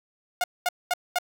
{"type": "tone bursts", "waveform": "sawtooth", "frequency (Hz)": 716, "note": "F5", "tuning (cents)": 43, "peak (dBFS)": -18, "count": 4, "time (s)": [0.41, 1.186], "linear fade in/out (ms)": 2, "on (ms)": 29, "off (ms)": 220, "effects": []}